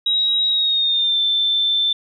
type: tone with pitch glide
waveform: sine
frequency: 3824 to 3547 Hz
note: A#7 to A7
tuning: +43 to +13 cents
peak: -15 dBFS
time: 0.06-1.93 s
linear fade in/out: 5 ms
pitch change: -130 cents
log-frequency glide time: 0.49-1.2 s
effects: none